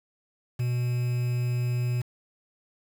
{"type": "tone with quantisation", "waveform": "triangle", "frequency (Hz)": 122.5, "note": "B2", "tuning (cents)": -14, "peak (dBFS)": -22, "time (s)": [0.59, 2.02], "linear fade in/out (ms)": 10, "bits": 7, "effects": []}